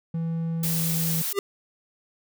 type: tone with pitch glide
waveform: triangle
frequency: 164.81 to 163.77 Hz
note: E3 to E3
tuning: 0 to -11 cents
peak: -23 dBFS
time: 0.14-1.22 s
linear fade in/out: 5 ms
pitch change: -11 cents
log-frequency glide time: 0.74-0.98 s
type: noise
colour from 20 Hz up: blue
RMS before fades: -28 dBFS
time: 0.63-1.33 s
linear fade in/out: 5 ms
type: tone with exponential growth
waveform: square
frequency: 399.5 Hz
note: G4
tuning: 33 cents sharp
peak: -18 dBFS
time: 1.31-1.39 s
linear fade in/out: 2 ms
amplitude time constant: 16 ms
effects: none